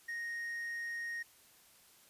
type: tone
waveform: triangle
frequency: 1864.7 Hz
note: A#6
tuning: in tune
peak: -36 dBFS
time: 0.08-1.23 s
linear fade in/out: 10 ms
effects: white hiss -63 dBFS RMS until 2.09 s + resampled to 32000 Hz